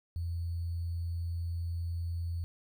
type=tone with sample-and-hold; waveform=sine; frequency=84.9 Hz; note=F2; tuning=48 cents flat; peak=-32 dBFS; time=0.16-2.44 s; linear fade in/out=0 ms; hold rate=4410 Hz; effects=none